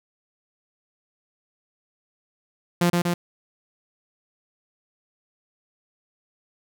sawtooth tone with echo, 174.1 Hz, F3, 5 cents flat, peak -13 dBFS, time 2.81-2.9 s, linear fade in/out 5 ms, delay 120 ms, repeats 2, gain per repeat -2 dB, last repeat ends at 3.14 s, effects none

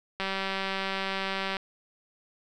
click train, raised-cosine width 0.3 ms, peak -15 dBFS, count 265, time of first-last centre 0.2-1.568 s, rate 193 Hz, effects none

